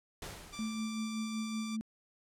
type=noise with exponential decay; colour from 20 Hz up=pink; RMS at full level=-42 dBFS; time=0.22-1.24 s; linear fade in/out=2 ms; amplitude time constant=220 ms
type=tone; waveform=10% pulse; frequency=1174.7 Hz; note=D6; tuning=in tune; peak=-35 dBFS; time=0.52-1.77 s; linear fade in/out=20 ms
type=tone with tremolo; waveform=sine; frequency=220 Hz; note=A3; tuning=in tune; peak=-33 dBFS; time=0.59-1.81 s; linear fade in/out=0 ms; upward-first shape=sine; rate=5.3 Hz; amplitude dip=40%
effects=low-pass 12000 Hz 12 dB/octave